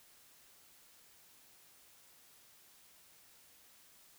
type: silence
effects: white hiss -63 dBFS RMS until 4.18 s